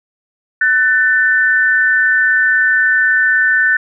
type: tone pair together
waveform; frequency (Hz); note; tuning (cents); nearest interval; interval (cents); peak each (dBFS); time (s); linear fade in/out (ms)
sine; 1500 / 1783.8; F#6 / A6; +23 / +23; minor third; 300; -12; 0.61-3.77; 5
effects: none